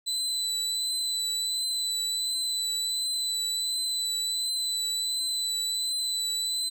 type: tone with vibrato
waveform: 30% pulse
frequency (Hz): 4000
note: B7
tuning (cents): +21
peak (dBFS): -24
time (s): 0.06-6.7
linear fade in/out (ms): 20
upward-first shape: triangle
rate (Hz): 1.4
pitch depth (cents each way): 23
effects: none